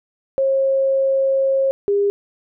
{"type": "tone pair in turn", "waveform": "sine", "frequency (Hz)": [539, 403.8], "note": ["C#5", "G#4"], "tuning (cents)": [-49, -49], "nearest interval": "perfect fourth", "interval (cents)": 500, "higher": "first", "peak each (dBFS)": -14, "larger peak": "neither", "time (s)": [[0.38, 1.71], [1.88, 2.1]], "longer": "first", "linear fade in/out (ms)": 0, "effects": []}